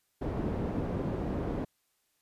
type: low-pass noise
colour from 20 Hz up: white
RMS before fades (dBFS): -33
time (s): 0.21-1.65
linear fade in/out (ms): 10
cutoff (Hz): 360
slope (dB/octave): 12
effects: white hiss -75 dBFS RMS until 2.21 s + resampled to 32000 Hz